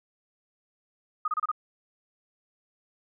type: tone bursts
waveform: sine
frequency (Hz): 1243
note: D#6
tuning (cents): -2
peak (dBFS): -24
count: 5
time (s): 1.25-1.516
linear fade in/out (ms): 5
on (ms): 30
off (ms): 29
effects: none